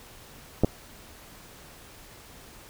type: clicks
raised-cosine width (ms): 2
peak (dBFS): -7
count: 2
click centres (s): 0.636 / 0.646
effects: pink hiss -49 dBFS RMS until 2.69 s